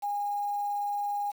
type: tone with quantisation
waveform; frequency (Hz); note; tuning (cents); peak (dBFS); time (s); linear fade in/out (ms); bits
sine; 817; G#5; -29; -28; 0.02-1.32; 20; 8
effects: none